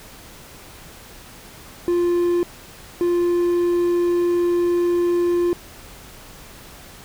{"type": "tone pair in turn", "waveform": "triangle", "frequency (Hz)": [349.2, 349.2], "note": ["F4", "F4"], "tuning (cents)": [0, 0], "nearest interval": "unison", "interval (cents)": 0, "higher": "neither", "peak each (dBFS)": -14, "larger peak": "neither", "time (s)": [[1.88, 2.43], [3.01, 5.53]], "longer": "second", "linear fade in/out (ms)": 0, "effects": ["pink hiss -42 dBFS RMS until 7.04 s"]}